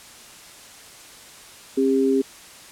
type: tone pair together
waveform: sine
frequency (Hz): 268.8 / 401.3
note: C4 / G4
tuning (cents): +47 / +41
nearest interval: perfect fifth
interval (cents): 694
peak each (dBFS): -19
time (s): 1.77-2.22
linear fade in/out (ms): 10
effects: white hiss -44 dBFS RMS until 2.71 s + low-pass 10000 Hz 12 dB/octave